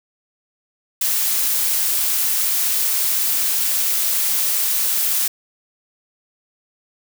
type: noise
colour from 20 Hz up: blue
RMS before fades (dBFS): -19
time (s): 1.01-5.28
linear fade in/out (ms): 5
effects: none